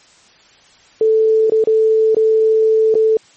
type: tone with dropouts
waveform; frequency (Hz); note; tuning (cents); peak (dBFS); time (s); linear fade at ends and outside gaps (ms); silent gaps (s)
sine; 440; A4; 0; -9; 1.01-3.17; 2; 1.498-1.52 / 1.64-1.672 / 2.147-2.167 / 2.942-2.952
effects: white hiss -48 dBFS RMS until 3.36 s + MP3 32 kbps